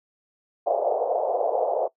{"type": "band-pass noise", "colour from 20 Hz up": "white", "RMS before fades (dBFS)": -24, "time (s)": [0.66, 1.88], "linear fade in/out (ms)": 10, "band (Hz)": [460, 740], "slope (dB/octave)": 48, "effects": ["noise-tail reverb RT60 0.1 s tail -19 dB re dry"]}